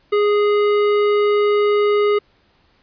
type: tone with hard clipping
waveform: sine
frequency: 414.3 Hz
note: G#4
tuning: 4 cents flat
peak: -15 dBFS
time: 0.12-2.19 s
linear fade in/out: 10 ms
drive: 13 dB
effects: pink hiss -58 dBFS RMS until 2.82 s + resampled to 11025 Hz